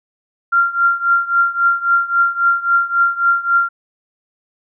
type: tone with tremolo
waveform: sine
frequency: 1384 Hz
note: F6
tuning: 16 cents flat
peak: -8 dBFS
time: 0.52-3.69 s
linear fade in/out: 10 ms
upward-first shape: triangle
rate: 3.7 Hz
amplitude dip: 90%
effects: none